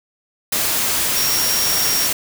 sine tone in noise, 5588 Hz, F8, in tune, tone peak -20 dBFS, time 1.16-2.07 s, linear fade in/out 5 ms, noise white, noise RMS -19 dBFS, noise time 0.52-2.13 s, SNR -4 dB, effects none

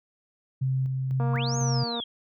sine tone with tremolo, 131.7 Hz, C3, 12 cents sharp, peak -22 dBFS, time 0.61-1.84 s, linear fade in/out 10 ms, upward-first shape square, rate 2 Hz, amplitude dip 30%
click train, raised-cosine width 1 ms, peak -21 dBFS, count 189, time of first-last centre 1.2-2 s, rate 235 Hz
sine linear two-way sweep, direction up then down, 925 to 6645 to 3176 Hz, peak -31 dBFS, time 1.33-2.04 s, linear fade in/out 5 ms, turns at 1.57 s
effects high-pass 80 Hz 12 dB/octave

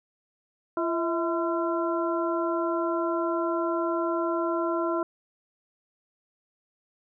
harmonic tone with a mistuned harmonic, 340 Hz, F4, 46 cents flat, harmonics 1 / 2 / 3 / 4, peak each -27 / -30 / -32 / -33 dBFS, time 0.77-5.03 s, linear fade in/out 2 ms, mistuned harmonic 2, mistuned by -77 cents, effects none

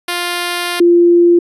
5% pulse / sine tone pair in turn, 350.7 / 345.9 Hz, F4 / F4, +7 / -17 cents, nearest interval unison, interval 24 cents, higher first, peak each -5 dBFS, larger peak neither, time 0.08-0.8 / 0.8-1.39 s, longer first, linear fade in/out 5 ms, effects resampled to 32000 Hz

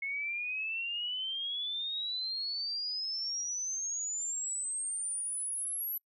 sine exponential sweep, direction up, 2178 to 11840 Hz, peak -33 dBFS, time 0.02-5.98 s, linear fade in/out 5 ms, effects noise-tail reverb RT60 0.1 s tail -25 dB re dry

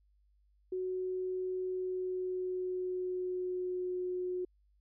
sine tone with pitch glide, 370 to 363.2 Hz, F#4 to F#4, 0 to -32 cents, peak -33 dBFS, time 0.72-4.45 s, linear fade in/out 5 ms, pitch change -32 cents, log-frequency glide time 1.66-3.98 s, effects added 50 Hz sine -66 dBFS peak until 4.8 s

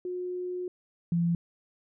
sine tone pair in turn, 361.1 / 170.42 Hz, F#4 / F3, -42 / -42 cents, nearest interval octave + minor second, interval 1300 cents, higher first, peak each -31 / -23 dBFS, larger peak second, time 0.05-0.68 / 1.12-1.35 s, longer first, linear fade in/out 2 ms, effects none

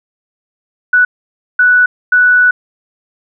sine tone bursts at uneven times, 1480 Hz, F#6, in tune, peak -5 dBFS, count 3, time 0.93-1.05 / 1.59-1.86 / 2.12-2.51 s, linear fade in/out 5 ms, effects none

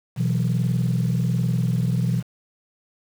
sine chord, B suspended fourth, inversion none, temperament equal, 123.47 / 164.81 / 185 Hz, B2 / E3 / F#3, 0 / 0 / 0 cents, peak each -20 / -22 / -25 dBFS, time 0.16-2.23 s, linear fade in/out 50 ms, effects tanh soft clip ceiling -14 dBFS + 7-bit

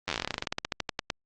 slowing click train, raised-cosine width 0.2 ms, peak -11 dBFS, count 25, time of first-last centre 0.08-1.102 s, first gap 10 ms, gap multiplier 1.11, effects low-pass 7000 Hz 12 dB/octave + Opus 24 kbps

